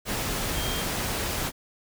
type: tone in noise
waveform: sine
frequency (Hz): 3200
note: G7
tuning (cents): +35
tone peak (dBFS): -35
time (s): 0.53-0.85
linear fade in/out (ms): 50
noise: pink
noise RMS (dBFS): -29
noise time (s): 0.05-1.52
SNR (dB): -9
effects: none